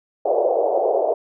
pink band-pass noise, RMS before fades -19 dBFS, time 0.25-1.14 s, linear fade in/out 5 ms, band 420 to 730 Hz, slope 48 dB/octave, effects none

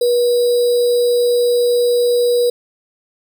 sine tone with sample-and-hold, 483.8 Hz, B4, 36 cents flat, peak -11 dBFS, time 0.01-2.5 s, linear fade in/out 5 ms, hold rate 4410 Hz, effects none

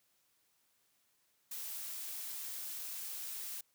blue noise, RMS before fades -43 dBFS, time 1.51-3.61 s, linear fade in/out 5 ms, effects white hiss -75 dBFS RMS until 3.74 s + high-pass 60 Hz 12 dB/octave

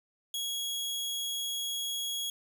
sawtooth tone, 3322 Hz, G#7, in tune, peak -29 dBFS, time 0.34-2.3 s, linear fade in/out 2 ms, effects none

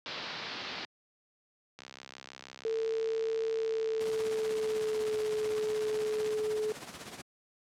white low-pass noise, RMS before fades -40 dBFS, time 0.06-0.85 s, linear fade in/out 0 ms, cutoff 4800 Hz, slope 48 dB/octave
click train, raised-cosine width 0.2 ms, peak -28 dBFS, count 300, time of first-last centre 1.79-6.307 s, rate 66.2 Hz
sine tone with pitch glide, 447.3 to 429.3 Hz, A4 to A4, +28 to -43 cents, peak -29 dBFS, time 2.65-6.72 s, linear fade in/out 0 ms, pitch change -71 cents, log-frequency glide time 3.54-5.22 s
pink noise with tremolo, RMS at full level -41 dBFS, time 4-7.22 s, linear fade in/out 10 ms, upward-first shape triangle, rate 16 Hz, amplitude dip 70%
effects high-pass 150 Hz 12 dB/octave + low-pass 10000 Hz 12 dB/octave

